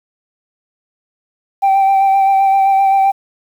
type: tone with vibrato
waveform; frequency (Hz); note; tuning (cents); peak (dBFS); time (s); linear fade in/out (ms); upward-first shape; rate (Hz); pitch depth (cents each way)
sine; 780; G5; -9; -6; 1.62-3.12; 20; sine; 7.7; 19
effects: tanh soft clip ceiling -7 dBFS + 7-bit